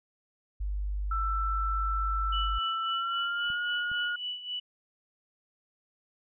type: tone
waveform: sine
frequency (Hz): 50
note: G1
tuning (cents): +35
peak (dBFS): -29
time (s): 0.6-2.59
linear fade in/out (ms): 10
type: tone with pitch glide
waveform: sine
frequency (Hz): 1332 to 1435.9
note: E6 to F6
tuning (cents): +18 to +48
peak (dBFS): -29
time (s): 1.11-4.16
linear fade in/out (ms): 5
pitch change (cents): +130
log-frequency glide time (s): 2.84-3.61
type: tone with tremolo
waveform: sine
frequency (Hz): 2960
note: F#7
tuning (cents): 0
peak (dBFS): -31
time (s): 2.32-4.6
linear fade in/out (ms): 10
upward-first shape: sine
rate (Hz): 3.7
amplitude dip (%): 70
type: clicks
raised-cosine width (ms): 5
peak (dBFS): -36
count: 2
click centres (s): 3.502 / 3.916
effects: none